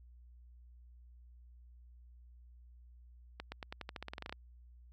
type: accelerating click train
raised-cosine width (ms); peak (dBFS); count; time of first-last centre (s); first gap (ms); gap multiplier
0.3; -26; 15; 3.4-4.325; 120; 0.9
effects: added 60 Hz sine -55 dBFS peak until 4.92 s